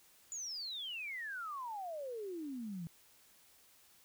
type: exponential sweep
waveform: sine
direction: down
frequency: 7040 to 160.4 Hz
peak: -40 dBFS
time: 0.32-2.87 s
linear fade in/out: 0 ms
effects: white hiss -65 dBFS RMS until 4.04 s